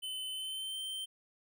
square tone with pitch glide, 3041 to 3117 Hz, F#7 to G7, +47 to -11 cents, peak -38 dBFS, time 0.02-1.06 s, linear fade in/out 20 ms, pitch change +42 cents, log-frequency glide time 0.31-0.77 s, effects none

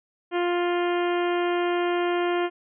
harmonic tone, 350.8 Hz, F4, 8 cents sharp, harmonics 1 / 2 / 3 / 4 / 5 / 6 / 7 / 8 / 9, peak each -23 / -29 / -33 / -35 / -37 / -39 / -40 / -41 / -42 dBFS, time 0.31-2.5 s, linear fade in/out 50 ms, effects none

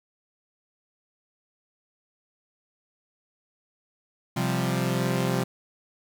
sawtooth chord, C suspended fourth, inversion none, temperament equal, 130.81 / 174.61 / 196 Hz, C3 / F3 / G3, 0 / 0 / 0 cents, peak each -23 / -24 / -26 dBFS, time 4.36-5.44 s, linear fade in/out 10 ms, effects 9-bit

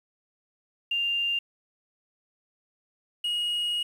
sine / triangle tone pair in turn, 2794 / 2883 Hz, F7 / F#7, 0 / -46 cents, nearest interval minor second, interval 54 cents, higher second, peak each -24 dBFS, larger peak neither, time 0.91-1.39 / 3.24-3.83 s, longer second, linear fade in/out 5 ms, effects 9-bit

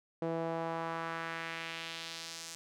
sawtooth tone with band-pass filter sweep, 164.81 Hz, E3, in tune, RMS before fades -39 dBFS, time 0.22-2.55 s, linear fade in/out 0 ms, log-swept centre 490 to 6800 Hz, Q 1.5, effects none

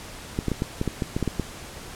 clicks, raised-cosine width 3 ms, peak -11 dBFS, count 11, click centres 0.389 / 0.483 / 0.517 / 0.621 / 0.814 / 0.877 / 1.022 / 1.165 / 1.227 / 1.277 / 1.397 s, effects pink hiss -40 dBFS RMS until 1.95 s + low-pass 11000 Hz 12 dB/octave

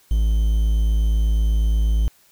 triangle tone with quantisation, 54.1 Hz, A1, 29 cents flat, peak -13 dBFS, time 0.11-2.08 s, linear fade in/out 0 ms, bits 7, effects white hiss -56 dBFS RMS until 2.31 s

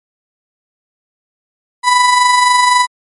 35% pulse tone with amplitude modulation, 990 Hz, B5, 4 cents sharp, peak -4 dBFS, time 1.83-2.87 s, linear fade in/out 50 ms, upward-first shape sine, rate 23.8 Hz, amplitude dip 40%, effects MP3 48 kbps

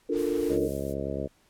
sine chord, Bb major seventh, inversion first, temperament equal, 293.7 / 349.2 / 440 / 466.2 Hz, D4 / F4 / A4 / Bb4, 0 / 0 / 0 / 0 cents, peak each -30 dBFS, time 0.09-0.68 s, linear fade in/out 10 ms
pink low-pass noise, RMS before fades -45 dBFS, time 0.11-0.59 s, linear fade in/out 50 ms, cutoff 6800 Hz, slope 12 dB/octave
violet noise with tremolo, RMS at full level -42 dBFS, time 0.15-0.95 s, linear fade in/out 50 ms, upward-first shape sine, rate 4 Hz, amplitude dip 40%
harmonic tone, 69 Hz, C#2, 7 cents flat, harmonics 1 / 2 / 3 / 4 / 5 / 6 / 7 / 8 / 9, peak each -38 / -38 / -38 / -38 / -38 / -38 / -38 / -38 / -38 dBFS, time 0.49-1.28 s, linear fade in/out 20 ms
effects pink hiss -64 dBFS RMS until 1.49 s + low-pass 12000 Hz 12 dB/octave

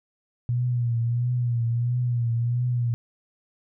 sine tone with vibrato, 120 Hz, B2, 49 cents flat, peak -21 dBFS, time 0.49-2.94 s, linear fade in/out 0 ms, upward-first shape triangle, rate 1.5 Hz, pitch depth 65 cents each way, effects none

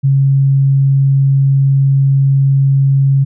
sine tone, 136.9 Hz, C#3, 21 cents flat, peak -7 dBFS, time 0.03-3.25 s, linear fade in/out 20 ms, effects none

